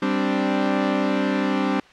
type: chord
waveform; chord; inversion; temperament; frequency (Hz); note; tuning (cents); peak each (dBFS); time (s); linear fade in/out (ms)
sawtooth; G suspended fourth; none; equal; 196 / 261.6 / 293.7; G3 / C4 / D4; 0 / 0 / 0; -20; 0.02-1.8; 5
effects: white hiss -49 dBFS RMS until 1.92 s + low-pass 3000 Hz 12 dB/octave